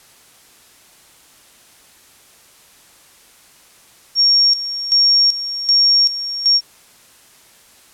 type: tone with tremolo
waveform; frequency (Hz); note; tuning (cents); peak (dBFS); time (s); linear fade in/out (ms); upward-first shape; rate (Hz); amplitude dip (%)
sine; 5540; F8; -15; -9; 4.15-6.61; 50; square; 1.3; 75
effects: white hiss -48 dBFS RMS until 7.93 s + low-pass 12000 Hz 12 dB/octave